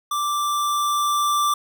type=tone with level ramp; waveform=square; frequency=1174.7 Hz; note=D6; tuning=in tune; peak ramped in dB=-22 to -18 dBFS; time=0.11-1.54 s; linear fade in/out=5 ms; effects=none